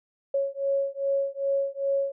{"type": "beating tone pair", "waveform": "sine", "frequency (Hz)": [551, 553.5], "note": ["C#5", "C#5"], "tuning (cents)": [-11, -3], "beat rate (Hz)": 2.5, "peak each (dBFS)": -27, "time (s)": [0.34, 2.12], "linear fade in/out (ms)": 5, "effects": []}